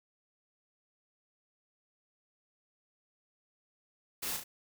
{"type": "noise with echo", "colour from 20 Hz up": "white", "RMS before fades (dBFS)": -37, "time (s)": [4.22, 4.37], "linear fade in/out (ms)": 10, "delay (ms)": 35, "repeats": 2, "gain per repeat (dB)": -5, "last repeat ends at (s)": 4.44, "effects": []}